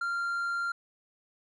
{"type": "tone", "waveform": "triangle", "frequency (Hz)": 1388, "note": "F6", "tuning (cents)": -11, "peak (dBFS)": -27, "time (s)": [0.01, 0.72], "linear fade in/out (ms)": 5, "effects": ["resampled to 24000 Hz"]}